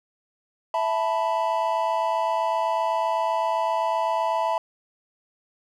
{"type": "chord", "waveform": "triangle", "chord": "E suspended fourth", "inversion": "none", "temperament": "equal", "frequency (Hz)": [659.3, 880, 987.8], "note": ["E5", "A5", "B5"], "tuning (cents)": [0, 0, 0], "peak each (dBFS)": -24, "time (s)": [0.74, 4.58], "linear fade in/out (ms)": 2, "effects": []}